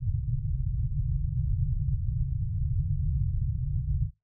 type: low-pass noise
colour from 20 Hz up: white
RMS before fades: -28 dBFS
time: 0-4.11 s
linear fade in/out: 50 ms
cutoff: 150 Hz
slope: 96 dB/octave
effects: noise-tail reverb RT60 0.2 s tail -21 dB re dry

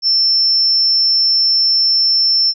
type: tone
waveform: sine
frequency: 5360 Hz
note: E8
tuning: 28 cents sharp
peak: -10 dBFS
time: 0.02-2.54 s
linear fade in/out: 50 ms
effects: none

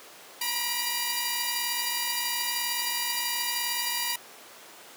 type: tone cluster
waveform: 10% pulse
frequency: 943 / 982 / 2369 / 4725 Hz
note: A#5 / B5 / D7 / D8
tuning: +20 / -10 / +14 / +10 cents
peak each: -25 dBFS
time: 0.41-4.16 s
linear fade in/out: 5 ms
effects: pink hiss -47 dBFS RMS until 4.96 s + high-pass 400 Hz 12 dB/octave

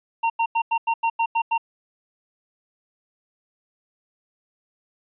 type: tone bursts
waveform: square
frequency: 916 Hz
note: A#5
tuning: 31 cents flat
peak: -19 dBFS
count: 9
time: 0.23-1.58 s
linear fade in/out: 10 ms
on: 70 ms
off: 90 ms
effects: resampled to 8000 Hz

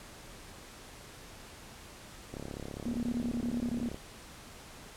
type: click train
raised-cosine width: 2 ms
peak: -27 dBFS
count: 57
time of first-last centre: 2.34-3.945 s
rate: 34.9 Hz
type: tone bursts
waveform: sine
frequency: 239 Hz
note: A#3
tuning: 43 cents sharp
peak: -30 dBFS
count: 11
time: 2.86-3.884 s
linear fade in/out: 2 ms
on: 74 ms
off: 21 ms
effects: pink hiss -50 dBFS RMS until 4.96 s + low-pass 11000 Hz 12 dB/octave

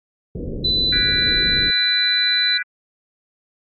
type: low-pass noise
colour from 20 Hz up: pink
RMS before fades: -27 dBFS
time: 0.35-1.71 s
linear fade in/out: 5 ms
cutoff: 510 Hz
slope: 48 dB/octave
type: tone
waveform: sine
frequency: 3998 Hz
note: B7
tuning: 20 cents sharp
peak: -16 dBFS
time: 0.64-2.58 s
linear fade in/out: 10 ms
type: chord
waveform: sine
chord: G# half-diminished seventh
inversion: third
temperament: equal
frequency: 1480 / 1661.2 / 1975.5 / 2349 Hz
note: F#6 / G#6 / B6 / D7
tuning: 0 / 0 / 0 / 0 cents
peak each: -25 / -28 / -27 / -29 dBFS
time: 0.92-2.63 s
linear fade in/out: 10 ms
effects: Opus 48 kbps

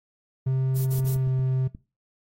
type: tone with pitch glide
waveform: triangle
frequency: 131.6 to 130.39 Hz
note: C3 to C3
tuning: +10 to -6 cents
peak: -19 dBFS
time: 0.46-1.68 s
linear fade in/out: 10 ms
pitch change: -16 cents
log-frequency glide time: 1.19-1.25 s
type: noise bursts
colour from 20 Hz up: violet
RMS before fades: -35 dBFS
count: 3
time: 0.75-1.16 s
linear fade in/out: 20 ms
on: 110 ms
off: 40 ms
type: clicks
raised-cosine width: 5 ms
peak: -26 dBFS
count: 6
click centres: 0.989 / 1.045 / 1.163 / 1.274 / 1.393 / 1.749 s
effects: noise-tail reverb RT60 0.3 s tail -20 dB re dry + AAC 48 kbps

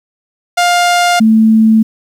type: tone pair in turn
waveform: sawtooth / sine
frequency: 704 / 220.7 Hz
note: F5 / A3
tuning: +14 / +5 cents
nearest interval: octave + minor sixth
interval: 2009 cents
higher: first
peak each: -4 dBFS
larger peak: neither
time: 0.57-1.2 / 1.2-1.83 s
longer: neither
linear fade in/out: 10 ms
effects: low-pass 10000 Hz 12 dB/octave + 7-bit

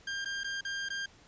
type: tone with dropouts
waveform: sawtooth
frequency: 1598 Hz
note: G6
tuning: 33 cents sharp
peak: -30 dBFS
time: 0.07-1.06 s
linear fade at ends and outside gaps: 5 ms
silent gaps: 0.247-0.256 / 0.435-0.443 / 0.61-0.649 / 0.888-0.902 s
effects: pink hiss -59 dBFS RMS until 1.27 s + resampled to 16000 Hz

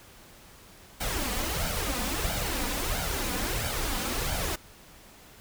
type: noise with flanger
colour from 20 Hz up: pink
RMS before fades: -30 dBFS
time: 1-4.56 s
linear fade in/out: 10 ms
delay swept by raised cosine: 1.3 to 4.1 ms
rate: 1.5 Hz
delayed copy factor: +0.65
effects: pink hiss -52 dBFS RMS until 5.4 s

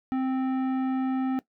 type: tone with tanh clipping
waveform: sine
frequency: 261.6 Hz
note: C4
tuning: in tune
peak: -26 dBFS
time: 0.12-1.39 s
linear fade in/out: 0 ms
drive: 13 dB
effects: noise-tail reverb RT60 0.1 s tail -18 dB re dry

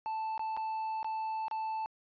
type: tone with dropouts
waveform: triangle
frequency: 880 Hz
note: A5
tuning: in tune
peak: -31 dBFS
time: 0.06-1.86 s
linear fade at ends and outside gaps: 0 ms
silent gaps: 0.378-0.394 / 0.566-0.573 / 1.03-1.045 / 1.482-1.512 s
effects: resampled to 11025 Hz

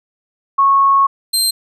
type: tone pair in turn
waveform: sine / 25% pulse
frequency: 1100 / 4153 Hz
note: C#6 / C8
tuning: -14 / -14 cents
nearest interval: octave + major seventh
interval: 2300 cents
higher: second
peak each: -8 dBFS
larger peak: neither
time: 0.58-1.07 / 1.33-1.51 s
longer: first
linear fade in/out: 10 ms
effects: none

